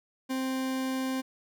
40% pulse tone, 262 Hz, C4, 2 cents sharp, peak -28 dBFS, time 0.29-1.22 s, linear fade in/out 20 ms, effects none

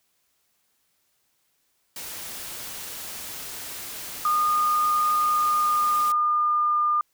white noise, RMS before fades -36 dBFS, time 1.96-6.12 s, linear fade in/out 2 ms
sine tone with pitch glide, 1222 to 1205.9 Hz, D#6 to D6, -32 to +45 cents, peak -19 dBFS, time 4.25-7.01 s, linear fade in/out 2 ms, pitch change -23 cents, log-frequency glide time 5.32-6.79 s
effects white hiss -70 dBFS RMS until 7.13 s

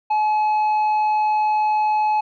triangle tone with tanh clipping, 853 Hz, G#5, 46 cents sharp, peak -17 dBFS, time 0.1-2.21 s, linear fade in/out 10 ms, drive 9 dB, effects none

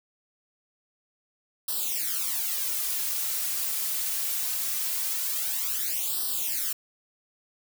blue noise with flanger, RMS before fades -29 dBFS, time 1.68-6.73 s, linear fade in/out 5 ms, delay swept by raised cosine 0.22 to 4.62 ms, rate 0.22 Hz, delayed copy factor +1, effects none

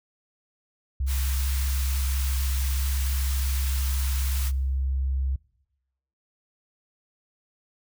sine tone, 66.6 Hz, C2, 31 cents sharp, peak -23 dBFS, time 1-5.36 s, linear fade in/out 5 ms
white high-pass noise, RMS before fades -35 dBFS, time 1.06-4.52 s, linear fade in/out 50 ms, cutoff 900 Hz, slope 24 dB/octave
effects noise-tail reverb RT60 0.9 s tail -23 dB re dry

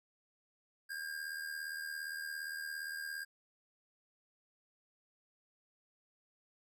square tone with amplitude modulation, 1611 Hz, G6, 47 cents sharp, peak -38 dBFS, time 0.89-3.25 s, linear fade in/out 20 ms, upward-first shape sine, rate 77.4 Hz, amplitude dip 60%, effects none

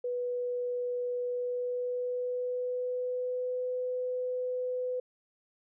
sine tone with pitch glide, 491.4 to 502.3 Hz, B4 to B4, -9 to +29 cents, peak -30 dBFS, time 0.04-5 s, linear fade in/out 5 ms, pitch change +38 cents, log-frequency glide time 1.22-3.68 s, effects none

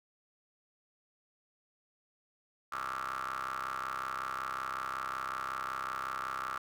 25% pulse ring-modulated tone, 65.41 Hz, C2, in tune, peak -29 dBFS, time 2.72-6.58 s, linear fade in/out 5 ms, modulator 1260 Hz, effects none

